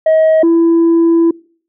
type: tone pair in turn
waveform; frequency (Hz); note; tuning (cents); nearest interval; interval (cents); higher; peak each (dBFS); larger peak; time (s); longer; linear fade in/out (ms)
sine; 635 / 333.5; D#5 / E4; +35 / +20; major seventh; 1115; first; -4; neither; 0.06-0.43 / 0.43-1.31; second; 5
effects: noise-tail reverb RT60 0.5 s tail -26 dB re dry + tanh soft clip ceiling -5 dBFS